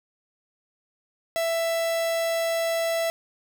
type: tone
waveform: 45% pulse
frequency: 663 Hz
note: E5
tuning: 10 cents sharp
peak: -23 dBFS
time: 1.36-3.1 s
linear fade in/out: 0 ms
effects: none